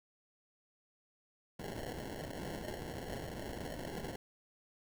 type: noise with sample-and-hold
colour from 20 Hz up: white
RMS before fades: -43 dBFS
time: 1.59-4.16 s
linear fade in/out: 2 ms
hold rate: 1225 Hz
effects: none